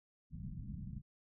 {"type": "low-pass noise", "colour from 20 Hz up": "white", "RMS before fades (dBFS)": -45, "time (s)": [0.3, 1.02], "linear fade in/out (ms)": 50, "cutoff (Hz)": 210, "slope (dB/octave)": 48, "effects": []}